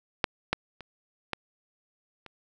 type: clicks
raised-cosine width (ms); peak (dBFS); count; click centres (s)
0.3; -6 / -8 / -26 / -13 / -28; 5; 0.242 / 0.53 / 0.807 / 1.333 / 2.263
effects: none